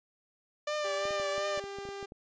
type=tone with vibrato; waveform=sawtooth; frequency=592 Hz; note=D5; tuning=14 cents sharp; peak=-27 dBFS; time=0.67-1.6 s; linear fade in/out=5 ms; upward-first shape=triangle; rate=2.8 Hz; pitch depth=40 cents each way
type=tone; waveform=sawtooth; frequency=397.7 Hz; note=G4; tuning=25 cents sharp; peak=-35 dBFS; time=0.84-2.06 s; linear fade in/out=10 ms
type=clicks; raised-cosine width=2 ms; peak=-33 dBFS; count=11; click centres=1.054 / 1.108 / 1.199 / 1.38 / 1.576 / 1.64 / 1.786 / 1.853 / 1.889 / 2.028 / 2.121 s
effects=resampled to 16000 Hz